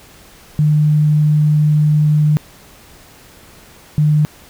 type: tone pair in turn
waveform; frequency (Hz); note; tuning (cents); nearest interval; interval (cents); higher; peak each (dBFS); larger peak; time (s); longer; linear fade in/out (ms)
sine; 151 / 151; D3 / D3; +48 / +48; unison; 0; neither; -9; neither; 0.59-2.37 / 3.98-4.25; first; 0
effects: pink hiss -43 dBFS RMS until 4.49 s